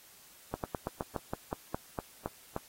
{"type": "slowing click train", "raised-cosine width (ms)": 1, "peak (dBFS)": -19, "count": 12, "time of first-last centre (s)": [0.54, 2.564], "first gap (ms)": 98, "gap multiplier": 1.12, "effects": ["white hiss -57 dBFS RMS until 2.68 s", "AAC 48 kbps"]}